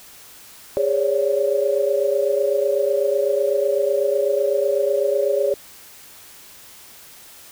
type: tone cluster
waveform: sine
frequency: 408.7 / 547 / 575 Hz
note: G#4 / C#5 / D5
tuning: -28 / -23 / -37 cents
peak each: -21 dBFS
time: 0.77-5.54 s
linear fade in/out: 0 ms
effects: white hiss -44 dBFS RMS until 7.51 s